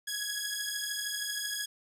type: beating tone pair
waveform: 10% pulse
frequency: 1661.2 / 1674.2 Hz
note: G#6 / G#6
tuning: 0 / +13 cents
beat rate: 13 Hz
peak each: -27 dBFS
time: 0.07-1.66 s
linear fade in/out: 10 ms
effects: none